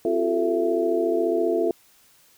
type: tone cluster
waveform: sine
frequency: 263.5 / 345.5 / 380 / 441.5 / 667 Hz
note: C4 / F4 / F#4 / A4 / E5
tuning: +12 / -19 / +46 / +6 / +20 cents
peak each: -32 / -23 / -30 / -24 / -27 dBFS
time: 0.05-1.71 s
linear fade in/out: 2 ms
effects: white hiss -57 dBFS RMS until 2.37 s